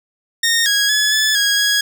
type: tone with pitch steps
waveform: 15% pulse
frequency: 1844 / 1651 / 1704 / 1730 / 1647 / 1660 Hz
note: A#6 / G#6 / G#6 / A6 / G#6 / G#6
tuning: -19 / -11 / +44 / -30 / -15 / -1 cents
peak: -7 dBFS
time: 0.43-1.81 s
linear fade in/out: 5 ms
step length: 230 ms
effects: none